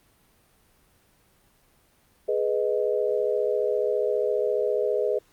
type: chord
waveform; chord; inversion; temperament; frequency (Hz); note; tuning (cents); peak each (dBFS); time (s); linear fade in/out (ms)
sine; G# minor; none; equal with one note detuned; 419.2 / 493.9 / 622.3; G#4 / B4 / D#5; +16 / 0 / 0; -25 / -26 / -28; 2.28-5.19; 10
effects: pink hiss -62 dBFS RMS until 5.32 s + Opus 32 kbps